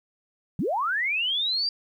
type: linear sweep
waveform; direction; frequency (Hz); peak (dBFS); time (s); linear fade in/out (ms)
sine; up; 129.2 to 4785; -23; 0.59-1.69; 2
effects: 10-bit